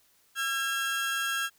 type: tone pair together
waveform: 30% pulse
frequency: 1352 / 1627 Hz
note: E6 / G#6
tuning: +43 / -36 cents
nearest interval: minor third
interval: 321 cents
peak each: -30 / -27 dBFS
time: 0.35-1.5 s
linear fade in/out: 50 ms
effects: white hiss -65 dBFS RMS until 1.58 s